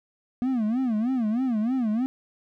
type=tone with vibrato; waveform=triangle; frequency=236.4 Hz; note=A#3; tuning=24 cents sharp; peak=-20 dBFS; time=0.42-2.06 s; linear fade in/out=0 ms; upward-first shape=sine; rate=3.2 Hz; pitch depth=200 cents each way; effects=none